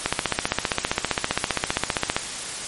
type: click train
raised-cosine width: 0.3 ms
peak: -3 dBFS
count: 33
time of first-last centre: 0.06-2.165 s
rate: 15.2 Hz
effects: white hiss -31 dBFS RMS until 2.67 s + MP3 48 kbps